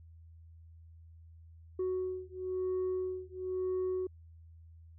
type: beating tone pair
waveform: sine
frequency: 370 / 371 Hz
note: F#4 / F#4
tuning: 0 / +5 cents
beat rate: 1 Hz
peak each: -34 / -34 dBFS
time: 1.79-4.07 s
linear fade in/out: 5 ms
effects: tanh soft clip ceiling -29 dBFS + added 82 Hz sine -52 dBFS peak until 4.98 s